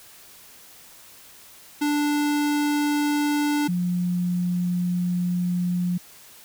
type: tone pair in turn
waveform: square / sine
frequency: 293.7 / 177.77 Hz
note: D4 / F3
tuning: 0 / +31 cents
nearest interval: major sixth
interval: 869 cents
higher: first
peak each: -21 dBFS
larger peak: neither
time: 1.81-3.68 / 3.68-5.98 s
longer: second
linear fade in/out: 10 ms
effects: white hiss -48 dBFS RMS until 6.44 s